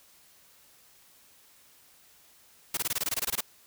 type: noise bursts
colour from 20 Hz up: white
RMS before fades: -29 dBFS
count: 13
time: 2.74-3.408 s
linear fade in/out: 5 ms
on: 32 ms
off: 21 ms
effects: white hiss -59 dBFS RMS until 3.66 s